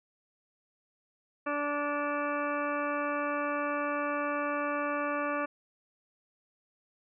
harmonic tone with a mistuned harmonic, 290.8 Hz, D4, 17 cents flat, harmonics 1 / 2 / 3 / 4 / 5 / 6 / 8 / 9, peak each -36 / -34 / -42 / -34 / -39 / -41 / -44 / -45 dBFS, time 1.46-5.46 s, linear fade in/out 10 ms, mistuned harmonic 9, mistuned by +23 cents, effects none

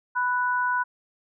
sine tone pair together, 992.6 / 1480 Hz, B5 / F#6, +8 / 0 cents, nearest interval perfect fifth, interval 692 cents, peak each -24 / -25 dBFS, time 0.15-0.84 s, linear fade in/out 20 ms, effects none

